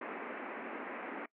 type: band-pass noise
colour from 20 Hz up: pink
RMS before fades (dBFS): -43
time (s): 0.01-1.26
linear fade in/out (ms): 5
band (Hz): 230 to 2400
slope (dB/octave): 48
effects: noise-tail reverb RT60 0.1 s tail -22 dB re dry